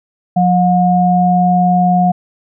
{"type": "tone pair together", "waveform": "sine", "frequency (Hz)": [179.63, 720], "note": ["F3", "F#5"], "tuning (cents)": [49, -47], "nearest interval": "2 octaves", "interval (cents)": 2404, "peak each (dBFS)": -11, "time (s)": [0.36, 2.12], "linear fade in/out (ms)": 10, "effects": []}